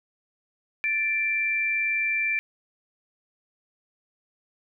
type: tone pair together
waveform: sine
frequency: 1760 / 2354 Hz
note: A6 / D7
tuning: 0 / +3 cents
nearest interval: perfect fourth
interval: 503 cents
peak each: -31 / -23 dBFS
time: 0.84-2.39 s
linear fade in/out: 0 ms
effects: none